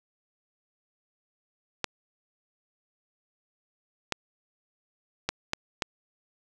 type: clicks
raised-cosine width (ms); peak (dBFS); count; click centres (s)
0.2; -9; 5; 1.843 / 4.123 / 5.29 / 5.534 / 5.822
effects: none